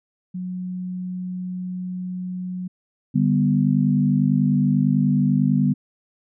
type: tone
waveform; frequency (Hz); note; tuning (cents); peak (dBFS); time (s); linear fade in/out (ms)
sine; 182.3; F#3; -25; -26; 0.34-2.68; 10
type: chord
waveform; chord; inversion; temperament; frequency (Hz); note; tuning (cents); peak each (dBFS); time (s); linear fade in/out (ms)
sine; G major; second; equal; 146.83 / 196 / 246.9; D3 / G3 / B3; 0 / 0 / 0; -20; 3.14-5.74; 20
effects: none